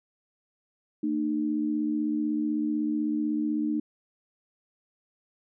sine tone pair together, 227 / 303 Hz, A#3 / D#4, -46 / -46 cents, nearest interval perfect fourth, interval 500 cents, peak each -30 / -26 dBFS, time 1.03-3.8 s, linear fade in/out 5 ms, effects none

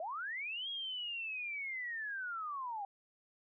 sine linear two-way sweep, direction up then down, 603 to 3308 to 776 Hz, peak -38 dBFS, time 0-2.85 s, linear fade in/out 2 ms, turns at 0.69 s, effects none

